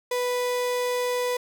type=tone; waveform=35% pulse; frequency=493.9 Hz; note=B4; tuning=in tune; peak=-22 dBFS; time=0.11-1.37 s; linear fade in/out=5 ms; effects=none